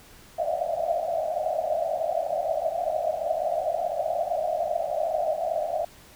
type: band-pass noise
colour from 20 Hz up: pink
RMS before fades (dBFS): -27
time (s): 0.38-5.85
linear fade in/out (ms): 5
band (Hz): 600 to 720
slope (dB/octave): 96
effects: pink hiss -51 dBFS RMS until 6.15 s